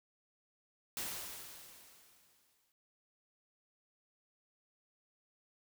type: noise with exponential decay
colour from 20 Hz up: white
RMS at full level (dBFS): -39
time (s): 0.97-2.72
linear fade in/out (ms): 1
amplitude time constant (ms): 380
effects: none